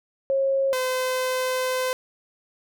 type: tone pair in turn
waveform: sine / sawtooth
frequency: 542 / 512.5 Hz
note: C#5 / C5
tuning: -39 / -36 cents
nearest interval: minor second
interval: 97 cents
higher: first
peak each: -19 dBFS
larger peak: neither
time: 0.3-0.73 / 0.73-1.93 s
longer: second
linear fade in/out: 0 ms
effects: none